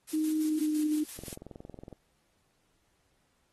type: noise with tremolo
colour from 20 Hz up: blue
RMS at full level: -41 dBFS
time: 0.07-1.36 s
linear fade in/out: 20 ms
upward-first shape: square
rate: 5.9 Hz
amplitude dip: 55%
type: tone with pitch glide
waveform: sine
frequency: 311.1 to 304 Hz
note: D#4 to D#4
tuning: 0 to -40 cents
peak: -26 dBFS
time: 0.13-1.04 s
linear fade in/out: 10 ms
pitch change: -40 cents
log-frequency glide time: 0.38-0.79 s
type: click train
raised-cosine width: 2 ms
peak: -31 dBFS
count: 17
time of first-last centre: 1.19-1.927 s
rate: 21.7 Hz
effects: pink hiss -73 dBFS RMS until 3.52 s + AAC 32 kbps